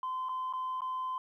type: tone with dropouts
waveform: sine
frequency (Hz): 1029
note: C6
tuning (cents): -29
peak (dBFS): -31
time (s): 0.03-1.18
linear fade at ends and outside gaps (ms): 2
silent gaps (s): 0.287-0.292 / 0.527-0.535 / 0.807-0.818
effects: tanh soft clip ceiling -30 dBFS + 12-bit